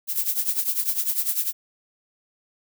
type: noise with tremolo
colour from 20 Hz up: violet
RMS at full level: -21 dBFS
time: 0.07-1.53 s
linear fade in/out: 50 ms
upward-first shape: triangle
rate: 10 Hz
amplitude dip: 85%
effects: none